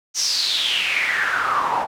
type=noise with band-pass filter sweep; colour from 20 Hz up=pink; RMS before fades=-21 dBFS; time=0.14-1.87 s; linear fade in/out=50 ms; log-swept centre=6000 to 810 Hz; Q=6.6; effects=none